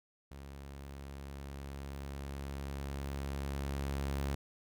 sawtooth tone with level ramp, 69.3 Hz, C#2, in tune, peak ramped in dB -43 to -29 dBFS, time 0.31-4.35 s, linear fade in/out 5 ms, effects none

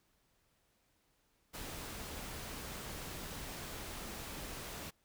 pink noise, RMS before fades -45 dBFS, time 1.53-4.91 s, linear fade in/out 20 ms, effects pink hiss -75 dBFS RMS until 5.04 s

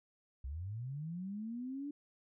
sine linear sweep, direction up, 60.6 to 293.7 Hz, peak -39 dBFS, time 0.44-1.91 s, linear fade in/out 5 ms, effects none

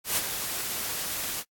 white noise with ADSR envelope, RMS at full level -24 dBFS, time 0.04-1.44 s, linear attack 130 ms, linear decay 29 ms, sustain -8 dB, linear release 49 ms, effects noise-tail reverb RT60 0.1 s tail -25 dB re dry + AAC 64 kbps

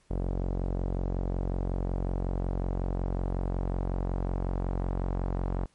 sawtooth tone with low-pass filter sweep, 45.44 Hz, F#1, 31 cents flat, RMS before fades -30 dBFS, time 0.1-5.66 s, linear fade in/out 10 ms, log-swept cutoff 600 to 920 Hz, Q 1.2, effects pink hiss -66 dBFS RMS until 5.74 s + MP3 48 kbps

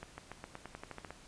accelerating click train, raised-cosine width 0.5 ms, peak -28 dBFS, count 12, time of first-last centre 0.03-1.106 s, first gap 150 ms, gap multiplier 0.91, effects pink hiss -57 dBFS RMS until 1.27 s + resampled to 22050 Hz

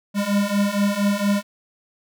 square beating tone pair, 200 / 204.3 Hz, G3 / G#3, +35 / -28 cents, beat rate 4.3 Hz, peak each -23 / -21 dBFS, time 0.14-1.43 s, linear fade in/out 50 ms, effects none

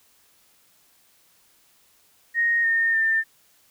sine tone with pitch steps, 1864.7 / 1829.5 / 1794.9 Hz, A#6 / A#6 / A6, 0 / -33 / +34 cents, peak -18 dBFS, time 2.34-3.24 s, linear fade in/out 50 ms, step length 300 ms, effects white hiss -60 dBFS RMS until 3.7 s

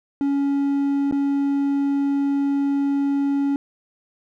triangle tone with dropouts, 280 Hz, C#4, 18 cents sharp, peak -16 dBFS, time 0.21-3.56 s, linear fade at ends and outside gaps 1 ms, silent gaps 1.112-1.124 s, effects none

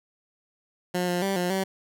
15% pulse tone with pitch steps, 179.3 / 177 / 195.4 / 178 / 191.5 Hz, F3 / F3 / G3 / F3 / G3, +46 / +23 / -5 / +33 / -40 cents, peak -18 dBFS, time 0.94-1.64 s, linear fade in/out 10 ms, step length 140 ms, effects none

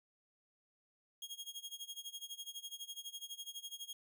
sawtooth tone with tremolo, 3268 Hz, G#7, 29 cents flat, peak -39 dBFS, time 1.22-3.93 s, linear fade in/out 2 ms, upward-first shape sine, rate 12 Hz, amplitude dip 90%, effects none

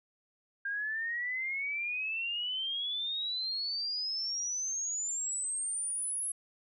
sine exponential sweep, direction up, 1600 to 10900 Hz, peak -32 dBFS, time 0.65-6.32 s, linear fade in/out 5 ms, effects none

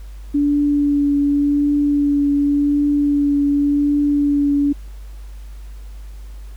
sine tone with vibrato, 287.7 Hz, D4, 36 cents flat, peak -13 dBFS, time 0.34-4.73 s, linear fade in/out 10 ms, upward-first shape triangle, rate 0.89 Hz, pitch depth 16 cents each way, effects added 50 Hz sine -31 dBFS peak until 6.56 s + pink hiss -51 dBFS RMS until 6.56 s

